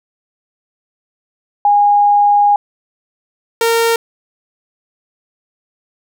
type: tone pair in turn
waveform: sine / sawtooth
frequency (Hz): 820 / 460.2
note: G#5 / A#4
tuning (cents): -22 / -22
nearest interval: minor seventh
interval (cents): 1000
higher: first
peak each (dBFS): -7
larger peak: neither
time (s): 1.65-2.56 / 3.61-3.96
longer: first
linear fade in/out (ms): 2
effects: none